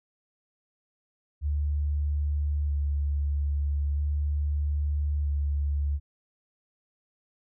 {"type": "tone with vibrato", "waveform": "sine", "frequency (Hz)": 72.6, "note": "D2", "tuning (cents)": -19, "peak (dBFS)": -24, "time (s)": [1.41, 6], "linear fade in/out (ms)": 50, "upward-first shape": "square", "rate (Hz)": 0.39, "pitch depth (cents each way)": 16, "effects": []}